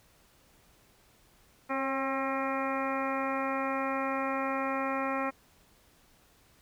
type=harmonic tone with a mistuned harmonic; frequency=268.1 Hz; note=C4; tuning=42 cents sharp; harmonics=1 / 2 / 3 / 4 / 5 / 6 / 7 / 8 / 9; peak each=-35 / -35 / -37 / -36 / -37 / -48 / -40 / -45 / -42 dBFS; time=1.69-5.31 s; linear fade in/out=20 ms; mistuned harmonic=2; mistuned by=+21 cents; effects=pink hiss -63 dBFS RMS until 6.61 s